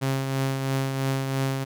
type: tone with tremolo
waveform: sawtooth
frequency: 134.6 Hz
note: C3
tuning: 49 cents sharp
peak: -18 dBFS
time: 0.01-1.65 s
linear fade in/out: 20 ms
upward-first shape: triangle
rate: 3 Hz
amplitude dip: 45%
effects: none